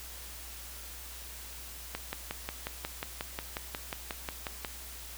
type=click train; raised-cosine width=0.3 ms; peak=-18 dBFS; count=16; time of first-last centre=1.95-4.648 s; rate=5.56 Hz; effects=added 60 Hz sine -48 dBFS peak until 5.17 s + white hiss -46 dBFS RMS until 5.17 s